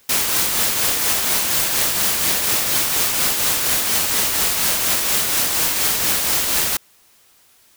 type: noise with tremolo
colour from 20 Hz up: white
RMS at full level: -17 dBFS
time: 0.09-6.77 s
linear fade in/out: 5 ms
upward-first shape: triangle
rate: 4.2 Hz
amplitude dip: 40%
effects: white hiss -54 dBFS RMS until 7.76 s